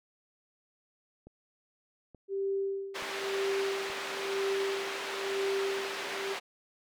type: click train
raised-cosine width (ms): 2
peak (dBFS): -37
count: 4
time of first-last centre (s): 1.27-3.902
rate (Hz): 1.14
type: tone with tremolo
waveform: sine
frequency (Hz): 392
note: G4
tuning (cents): 0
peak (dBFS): -28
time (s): 2.28-6.36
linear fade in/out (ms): 50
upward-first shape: sine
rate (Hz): 1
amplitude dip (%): 85
type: band-pass noise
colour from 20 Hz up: white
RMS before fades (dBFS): -38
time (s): 2.94-6.4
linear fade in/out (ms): 20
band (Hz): 350 to 2800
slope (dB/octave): 12
effects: none